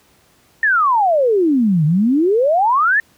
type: exponential two-way sweep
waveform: sine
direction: down then up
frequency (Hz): 1836 to 145.8 to 1836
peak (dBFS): -11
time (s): 0.63-3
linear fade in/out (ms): 2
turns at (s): 1.85
effects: pink hiss -54 dBFS RMS until 3.17 s + high-pass 60 Hz 12 dB/octave